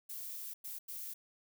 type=noise bursts at uneven times; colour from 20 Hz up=violet; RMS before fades=-44 dBFS; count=3; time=0.09-0.54 / 0.64-0.79 / 0.88-1.14 s; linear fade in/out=10 ms; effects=none